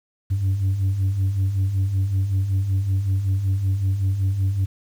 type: beating tone pair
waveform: sine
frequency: 92.5 / 97.8 Hz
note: F#2 / G2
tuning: 0 / -4 cents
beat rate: 5.3 Hz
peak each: -24 / -17 dBFS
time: 0.3-4.66 s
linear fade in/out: 20 ms
effects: tanh soft clip ceiling -16 dBFS + 8-bit